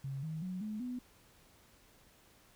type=tone with pitch steps; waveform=sine; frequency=136.2 / 158.27 / 183.92 / 213.7 / 248.4 Hz; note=C#3 / D#3 / F#3 / G#3 / B3; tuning=-30 / +30 / -10 / +50 / +10 cents; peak=-37 dBFS; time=0.04-0.99 s; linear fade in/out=5 ms; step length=190 ms; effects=pink hiss -64 dBFS RMS until 2.55 s